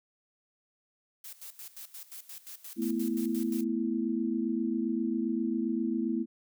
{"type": "noise with tremolo", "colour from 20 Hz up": "blue", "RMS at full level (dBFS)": -44, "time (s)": [1.24, 3.64], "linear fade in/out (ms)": 5, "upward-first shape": "square", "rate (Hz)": 5.7, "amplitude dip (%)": 80}
{"type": "chord", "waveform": "sine", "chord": "A suspended second", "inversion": "none", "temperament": "just", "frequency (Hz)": [220, 247.5, 330], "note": ["A3", "B3", "E4"], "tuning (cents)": [0, 4, 2], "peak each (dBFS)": -32, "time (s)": [2.76, 6.26], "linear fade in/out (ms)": 50}
{"effects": []}